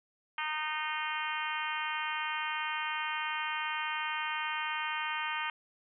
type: harmonic tone with a mistuned harmonic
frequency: 307.6 Hz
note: D#4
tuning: 20 cents flat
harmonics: 3 / 4 / 5 / 6 / 7 / 8 / 9 / 10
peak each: -38 / -39 / -40 / -41 / -41 / -42 / -43 / -43 dBFS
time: 0.38-5.5 s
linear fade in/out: 2 ms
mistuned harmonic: 10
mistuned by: +20 cents
effects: none